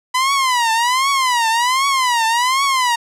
sawtooth tone with vibrato, 999 Hz, B5, 20 cents sharp, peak -10 dBFS, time 0.14-2.96 s, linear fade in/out 10 ms, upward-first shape triangle, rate 1.3 Hz, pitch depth 210 cents each way, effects low-pass 10000 Hz 12 dB/octave

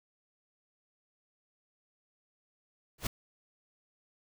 pink noise with exponential growth, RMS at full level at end -27 dBFS, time 2.98-3.07 s, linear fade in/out 5 ms, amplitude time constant 19 ms, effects none

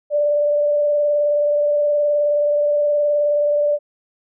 sine tone with vibrato, 587.3 Hz, D5, in tune, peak -14 dBFS, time 0.1-3.79 s, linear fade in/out 50 ms, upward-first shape triangle, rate 19 Hz, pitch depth 22 cents each way, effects none

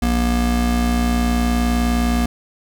square tone pair together, 59.52 / 238.1 Hz, A#1 / A#3, +37 / +37 cents, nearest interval 2 octaves, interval 2400 cents, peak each -19 dBFS, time 0.02-2.26 s, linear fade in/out 5 ms, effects none

